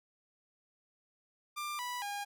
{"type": "tone with pitch steps", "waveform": "sawtooth", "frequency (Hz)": [1190, 983.5, 812.8], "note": ["D6", "B5", "G#5"], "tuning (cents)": [22, -7, -38], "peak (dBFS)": -33, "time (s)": [1.56, 2.25], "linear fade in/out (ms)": 20, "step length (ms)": 230, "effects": []}